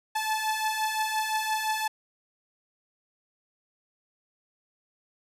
sawtooth beating tone pair, 865 / 870.8 Hz, A5 / A5, -30 / -18 cents, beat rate 5.8 Hz, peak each -28 / -24 dBFS, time 0.15-1.88 s, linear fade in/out 10 ms, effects resampled to 32000 Hz

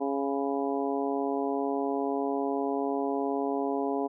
harmonic tone with a mistuned harmonic, 138.59 Hz, C#3, in tune, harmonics 2 / 3 / 4 / 5 / 6 / 7, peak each -31 / -31 / -38 / -34 / -37 / -39 dBFS, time 0-4.08 s, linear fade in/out 20 ms, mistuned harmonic 7, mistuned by +31 cents, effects none

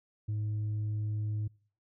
sine tone with tanh clipping, 106.2 Hz, G#2, 39 cents sharp, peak -31 dBFS, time 0.28-1.48 s, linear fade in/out 10 ms, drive 2 dB, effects noise-tail reverb RT60 0.5 s tail -25 dB re dry

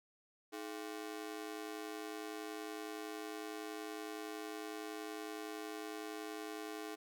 sawtooth ring-modulated tone, 370 Hz, F#4, in tune, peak -36 dBFS, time 0.52-6.96 s, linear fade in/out 20 ms, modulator 55.4 Hz, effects none

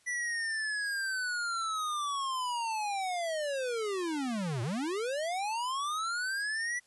square linear two-way sweep, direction down then up, 1975.5 to 110 to 1975.5 Hz, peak -32 dBFS, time 0.06-6.8 s, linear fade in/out 20 ms, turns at 4.62 s, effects white hiss -66 dBFS RMS until 6.86 s + resampled to 24000 Hz

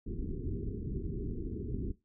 pink low-pass noise, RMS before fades -37 dBFS, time 0.06-1.92 s, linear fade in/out 10 ms, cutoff 430 Hz, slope 96 dB/octave, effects noise-tail reverb RT60 0.2 s tail -17 dB re dry

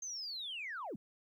sine linear sweep, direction down, 6410 to 146.8 Hz, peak -39 dBFS, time 0.02-0.96 s, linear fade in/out 5 ms, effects tanh soft clip ceiling -35 dBFS + 13-bit

